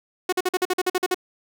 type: tone bursts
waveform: sawtooth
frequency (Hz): 366.2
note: F#4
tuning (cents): -18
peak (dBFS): -15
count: 11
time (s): 0.29-1.145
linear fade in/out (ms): 5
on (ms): 35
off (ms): 47
effects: none